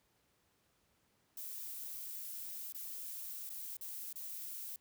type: noise with dropouts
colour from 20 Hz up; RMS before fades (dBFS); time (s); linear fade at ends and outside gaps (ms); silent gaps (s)
violet; -45; 1.37-4.76; 2; 2.724-2.746 / 3.493-3.502 / 3.769-3.81 / 4.128-4.157
effects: pink hiss -75 dBFS RMS until 4.8 s + high-pass 60 Hz 12 dB/octave